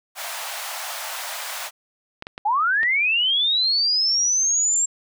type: high-pass noise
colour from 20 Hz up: pink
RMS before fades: -31 dBFS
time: 0.15-1.71 s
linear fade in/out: 50 ms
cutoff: 620 Hz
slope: 48 dB/octave
type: clicks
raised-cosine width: 0.3 ms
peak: -17 dBFS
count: 4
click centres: 2.224 / 2.269 / 2.379 / 2.832 s
type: linear sweep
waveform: sine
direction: up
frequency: 790 to 7500 Hz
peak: -17 dBFS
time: 2.45-4.86 s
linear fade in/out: 10 ms
effects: none